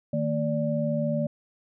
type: tone cluster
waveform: sine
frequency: 154.5 / 228.1 / 585 Hz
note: D#3 / A#3 / D5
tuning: -12 / -37 / -7 cents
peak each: -28 dBFS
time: 0.13-1.27 s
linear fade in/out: 5 ms
effects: none